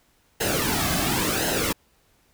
pink noise with flanger, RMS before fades -24 dBFS, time 0.4-1.73 s, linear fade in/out 10 ms, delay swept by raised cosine 0.85 to 2.15 ms, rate 0.93 Hz, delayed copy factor -0.7, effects pink hiss -63 dBFS RMS until 2.33 s

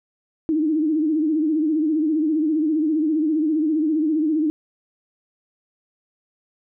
sine tone with vibrato, 310 Hz, D#4, 6 cents flat, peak -17 dBFS, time 0.49-4.5 s, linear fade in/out 0 ms, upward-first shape sine, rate 15 Hz, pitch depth 87 cents each way, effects none

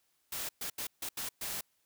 white noise bursts at uneven times, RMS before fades -38 dBFS, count 6, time 0.32-0.49 / 0.61-0.7 / 0.78-0.87 / 1.02-1.09 / 1.17-1.29 / 1.41-1.61 s, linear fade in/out 5 ms, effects white hiss -75 dBFS RMS until 1.85 s

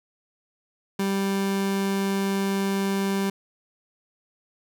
30% pulse tone, 196 Hz, G3, in tune, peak -20 dBFS, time 0.99-3.3 s, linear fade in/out 5 ms, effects none

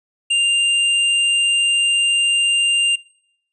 sine tone with hard clipping, 2794 Hz, F7, in tune, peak -15 dBFS, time 0.3-2.96 s, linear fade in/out 10 ms, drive 17 dB, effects noise-tail reverb RT60 0.8 s tail -24 dB re dry + resampled to 24000 Hz

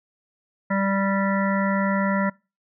harmonic tone, 196 Hz, G3, in tune, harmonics 1 / 3 / 5 / 7 / 9 / 10, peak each -22 / -27 / -29 / -30 / -32 / -32 dBFS, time 0.7-2.3 s, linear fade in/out 10 ms, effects noise-tail reverb RT60 0.3 s tail -25 dB re dry

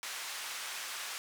pink band-pass noise, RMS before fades -41 dBFS, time 0.03-1.18 s, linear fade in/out 0 ms, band 1300 to 11000 Hz, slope 12 dB/octave, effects none

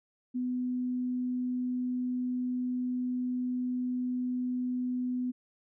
sine tone, 250 Hz, B3, 21 cents sharp, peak -29 dBFS, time 0.34-5.32 s, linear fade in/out 20 ms, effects none

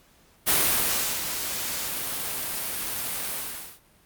white noise with ADSR envelope, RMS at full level -20 dBFS, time 0.46-3.8 s, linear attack 29 ms, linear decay 700 ms, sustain -10 dB, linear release 460 ms, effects pink hiss -59 dBFS RMS until 4.05 s + Opus 48 kbps

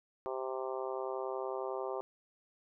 harmonic tone, 130.81 Hz, C3, in tune, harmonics 3 / 4 / 5 / 6 / 7 / 8 / 9, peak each -39 / -41 / -43 / -45 / -46 / -47 / -48 dBFS, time 0.26-2.01 s, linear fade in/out 0 ms, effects none

